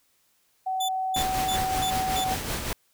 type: tone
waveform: sine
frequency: 755 Hz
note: F#5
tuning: 35 cents sharp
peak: -25 dBFS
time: 0.66-2.35 s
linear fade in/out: 10 ms
type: tone bursts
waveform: sawtooth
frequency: 3495 Hz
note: A7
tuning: 12 cents flat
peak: -25 dBFS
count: 5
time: 0.8-2.245 s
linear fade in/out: 10 ms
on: 89 ms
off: 250 ms
type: noise with tremolo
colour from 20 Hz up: pink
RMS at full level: -29 dBFS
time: 1.16-2.73 s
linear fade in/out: 2 ms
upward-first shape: sine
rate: 5.3 Hz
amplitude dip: 45%
effects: white hiss -67 dBFS RMS until 2.93 s